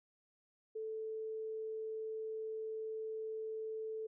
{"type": "tone", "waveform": "sine", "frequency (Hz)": 439.4, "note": "A4", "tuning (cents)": -2, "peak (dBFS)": -39, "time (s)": [0.75, 4.07], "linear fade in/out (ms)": 10, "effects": []}